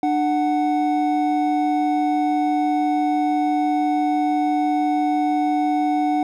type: tone pair together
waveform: triangle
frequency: 299 / 740 Hz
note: D4 / F#5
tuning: +31 / 0 cents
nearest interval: octave + major third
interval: 1569 cents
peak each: -18 dBFS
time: 0.03-6.23 s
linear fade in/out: 2 ms
effects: none